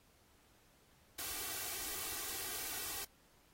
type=noise with comb filter; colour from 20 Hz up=white; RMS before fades=-42 dBFS; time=1.18-3.05 s; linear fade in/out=10 ms; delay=2.6 ms; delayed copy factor=+0.7; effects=pink hiss -69 dBFS RMS until 3.53 s + AAC 48 kbps